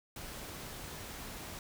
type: noise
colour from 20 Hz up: pink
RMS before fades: -45 dBFS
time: 0.16-1.59 s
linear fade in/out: 2 ms
effects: none